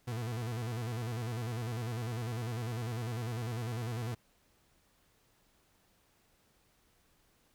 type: tone with vibrato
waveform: 40% pulse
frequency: 116.3 Hz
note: A#2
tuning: 4 cents flat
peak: -34 dBFS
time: 0.07-4.15 s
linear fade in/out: 10 ms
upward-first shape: square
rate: 10 Hz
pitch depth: 92 cents each way
effects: pink hiss -70 dBFS RMS until 7.54 s